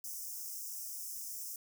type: high-pass noise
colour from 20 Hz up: white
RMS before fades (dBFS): -43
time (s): 0.04-1.56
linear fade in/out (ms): 2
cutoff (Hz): 5200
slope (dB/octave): 96
effects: none